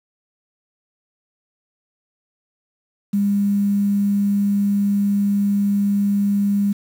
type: tone with quantisation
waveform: sine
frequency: 201.8 Hz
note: G#3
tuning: 49 cents flat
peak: -15 dBFS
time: 3.13-6.73 s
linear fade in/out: 10 ms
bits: 7
effects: none